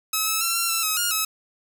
5% pulse tone with pitch steps, 1287 / 1301 / 1353 / 1365 / 1336 / 1276 / 1421 / 1289 Hz, E6 / E6 / E6 / F6 / E6 / D#6 / F6 / E6, -42 / -23 / +45 / -40 / +23 / +43 / +30 / -39 cents, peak -10 dBFS, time 0.13-1.25 s, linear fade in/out 5 ms, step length 140 ms, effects none

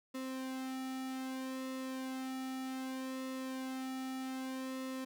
sawtooth tone with flanger, 261.6 Hz, C4, in tune, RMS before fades -41 dBFS, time 0.14-5.05 s, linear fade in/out 10 ms, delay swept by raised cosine 1.3 to 1.95 ms, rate 0.64 Hz, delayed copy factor -0.7, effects none

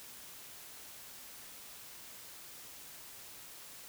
silence, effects white hiss -51 dBFS RMS until 3.88 s

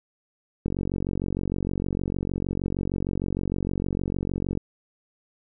click train, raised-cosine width 3 ms, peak -14 dBFS, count 183, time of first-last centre 0.66-4.574 s, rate 46.5 Hz, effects none

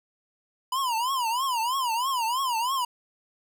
square tone with vibrato, 988 Hz, B5, in tune, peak -25 dBFS, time 0.72-2.85 s, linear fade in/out 5 ms, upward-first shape triangle, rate 3.1 Hz, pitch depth 210 cents each way, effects none

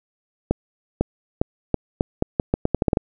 accelerating click train, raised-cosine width 2 ms, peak -4 dBFS, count 14, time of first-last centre 0.51-2.972 s, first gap 500 ms, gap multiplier 0.81, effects none

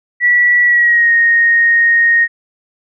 sine tone with pitch glide, 1946 to 1862.4 Hz, B6 to A#6, -26 to -2 cents, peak -7 dBFS, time 0.2-2.28 s, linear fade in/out 50 ms, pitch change -76 cents, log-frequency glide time 0.64-1.12 s, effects none

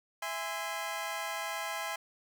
20% pulse chord, E augmented, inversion none, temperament just, 659.3 / 824.1 / 1030.1 Hz, E5 / G#5 / B#5, 0 / -14 / -27 cents, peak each -35 / -34 / -34 dBFS, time 0.22-1.96 s, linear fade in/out 5 ms, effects none

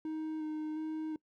triangle tone with vibrato, 311.1 Hz, D#4, in tune, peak -33 dBFS, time 0.05-1.16 s, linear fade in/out 2 ms, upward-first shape square, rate 1.4 Hz, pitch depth 14 cents each way, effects noise-tail reverb RT60 0.1 s tail -23 dB re dry

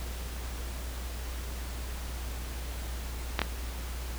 clicks, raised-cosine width 0.3 ms, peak -9 dBFS, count 2, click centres 3.392 / 3.417 s, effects added 60 Hz sine -35 dBFS peak until 4.18 s + pink hiss -43 dBFS RMS until 4.18 s

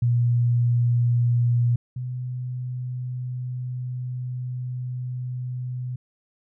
sine tone pair in turn, 120 / 125.49 Hz, B2 / B2, -49 / +28 cents, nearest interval minor second, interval 77 cents, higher second, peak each -17 / -27 dBFS, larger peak first, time 0.02-1.76 / 1.96-5.96 s, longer second, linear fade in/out 5 ms, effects none

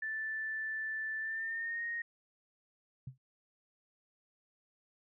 sine tone with pitch glide, 1760 to 1864.7 Hz, A6 to A#6, 0 to 0 cents, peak -35 dBFS, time 0.02-2.02 s, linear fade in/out 5 ms, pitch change +100 cents, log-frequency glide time 1.19-1.83 s
sine tone with exponential decay, 130 Hz, C3, 11 cents flat, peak -37 dBFS, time 3.07-3.18 s, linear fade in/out 5 ms, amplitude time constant 23 ms
effects none

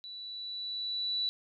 sine tone with level ramp, 3951 Hz, B7, in tune, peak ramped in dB -42 to -28 dBFS, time 0.04-1.29 s, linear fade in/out 0 ms, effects none

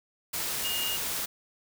sine tone in noise, 2846 Hz, F7, 32 cents sharp, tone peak -31 dBFS, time 0.64-0.97 s, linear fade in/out 10 ms, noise white, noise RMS -32 dBFS, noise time 0.33-1.26 s, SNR -2 dB, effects none

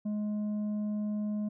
sine tone with tanh clipping, 210 Hz, G#3, 19 cents sharp, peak -31 dBFS, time 0.05-1.49 s, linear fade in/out 10 ms, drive 5 dB, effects none

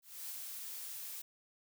blue noise with ADSR envelope, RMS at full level -43 dBFS, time 0.02-1.22 s, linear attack 270 ms, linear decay 32 ms, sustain -2 dB, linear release 9 ms, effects none

